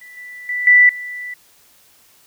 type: tone with level steps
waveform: sine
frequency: 1975.5 Hz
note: B6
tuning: in tune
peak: -37 / -32 / -19 / -6 / -26 dBFS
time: 0.01-1.34 s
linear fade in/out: 5 ms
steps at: 0.17 / 0.49 / 0.67 / 0.89 s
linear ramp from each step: 2 ms
effects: white hiss -52 dBFS RMS until 2.26 s